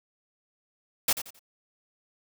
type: noise with echo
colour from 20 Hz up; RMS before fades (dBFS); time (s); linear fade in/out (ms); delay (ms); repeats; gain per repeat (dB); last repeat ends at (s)
white; -23; 1.08-1.13; 5; 88; 3; -11; 1.394
effects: none